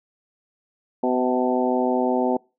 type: harmonic tone with a mistuned harmonic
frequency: 125.9 Hz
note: B2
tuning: 34 cents sharp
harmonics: 2 / 3 / 4 / 5 / 6 / 7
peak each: -23 / -25 / -26 / -27 / -28 / -28 dBFS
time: 1.03-2.37 s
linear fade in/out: 5 ms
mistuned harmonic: 5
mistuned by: +36 cents
effects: noise-tail reverb RT60 0.3 s tail -26 dB re dry